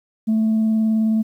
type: tone with vibrato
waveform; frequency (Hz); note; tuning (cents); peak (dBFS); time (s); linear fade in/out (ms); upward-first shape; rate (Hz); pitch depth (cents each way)
sine; 220; A3; 0; -13; 0.27-1.23; 20; triangle; 19; 15
effects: tanh soft clip ceiling -13 dBFS + 9-bit